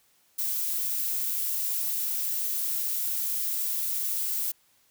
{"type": "noise", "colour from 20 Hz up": "violet", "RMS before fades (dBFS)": -29, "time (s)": [0.38, 4.52], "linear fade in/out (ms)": 10, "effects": ["white hiss -65 dBFS RMS until 4.9 s"]}